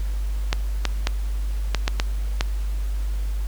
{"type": "clicks", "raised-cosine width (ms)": 0.2, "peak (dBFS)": -4, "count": 7, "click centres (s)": [0.529, 0.853, 1.071, 1.747, 1.879, 1.999, 2.409], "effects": ["added 50 Hz sine -22 dBFS peak until 3.47 s", "pink hiss -45 dBFS RMS until 3.47 s"]}